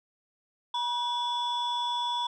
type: tone pair together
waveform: sine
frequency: 964 / 3435 Hz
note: B5 / A7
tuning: -42 / -42 cents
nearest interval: octave + minor seventh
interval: 2200 cents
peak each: -27 / -30 dBFS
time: 0.74-2.27 s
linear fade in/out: 5 ms
effects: tanh soft clip ceiling -24 dBFS